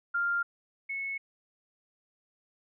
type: tone pair in turn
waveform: sine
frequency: 1396.9 / 2198 Hz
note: F6 / C#7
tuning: 0 / -15 cents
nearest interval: minor sixth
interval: 785 cents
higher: second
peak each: -26 / -32 dBFS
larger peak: first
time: 0.14-0.43 / 0.89-1.18 s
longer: neither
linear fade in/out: 10 ms
effects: none